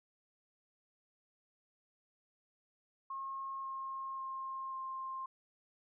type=tone with pitch steps; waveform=sine; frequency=1079 / 1071.5 / 1064.1 / 1056.8 Hz; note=C#6 / C6 / C6 / C6; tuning=-47 / +41 / +29 / +17 cents; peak=-39 dBFS; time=3.1-5.26 s; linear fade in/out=5 ms; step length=540 ms; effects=none